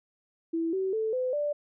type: tone with pitch steps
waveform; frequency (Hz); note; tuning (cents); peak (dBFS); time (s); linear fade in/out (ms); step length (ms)
sine; 329.6 / 380.8 / 440 / 508.3 / 587.3; E4 / F#4 / A4 / B4 / D5; 0 / +50 / 0 / +50 / 0; -26; 0.53-1.53; 10; 200
effects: none